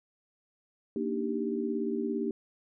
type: chord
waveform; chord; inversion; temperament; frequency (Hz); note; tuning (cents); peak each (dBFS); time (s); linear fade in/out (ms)
sine; Eb major seventh; second; equal; 233.1 / 293.7 / 311.1 / 392; Bb3 / D4 / Eb4 / G4; 0 / 0 / 0 / 0; -33 / -36 / -37 / -33; 0.96-2.31; 2
effects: none